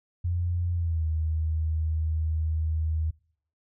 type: tone with pitch glide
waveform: sine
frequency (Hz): 87.31 to 79.14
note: F2 to D#2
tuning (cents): 0 to +30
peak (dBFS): -24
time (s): 0.24-3.11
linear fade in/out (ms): 10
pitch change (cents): -170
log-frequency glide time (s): 0.73-1.05
effects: noise-tail reverb RT60 0.6 s tail -25 dB re dry